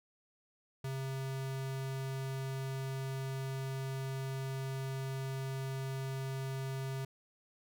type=tone; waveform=square; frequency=133.8 Hz; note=C3; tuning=39 cents sharp; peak=-37 dBFS; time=0.84-7.05 s; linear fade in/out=5 ms; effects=none